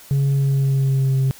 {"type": "tone with pitch glide", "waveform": "sine", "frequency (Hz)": [138.7, 133.28], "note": ["C#3", "C3"], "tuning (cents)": [1, 32], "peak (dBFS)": -12, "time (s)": [0.11, 1.31], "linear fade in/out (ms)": 0, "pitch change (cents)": -69, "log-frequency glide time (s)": [0.3, 1.2], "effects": ["tanh soft clip ceiling -14 dBFS", "white hiss -44 dBFS RMS until 1.39 s"]}